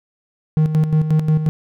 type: tone with tremolo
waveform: triangle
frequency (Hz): 155.56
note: D#3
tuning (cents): 0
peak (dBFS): -9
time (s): 0.57-1.49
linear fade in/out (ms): 0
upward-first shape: square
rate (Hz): 5.6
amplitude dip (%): 60
effects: none